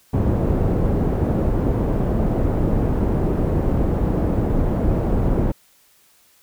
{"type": "low-pass noise", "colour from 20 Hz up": "pink", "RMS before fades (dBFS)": -19, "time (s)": [0.13, 5.52], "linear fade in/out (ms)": 10, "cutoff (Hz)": 490, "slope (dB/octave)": 12, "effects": ["white hiss -56 dBFS RMS until 6.42 s"]}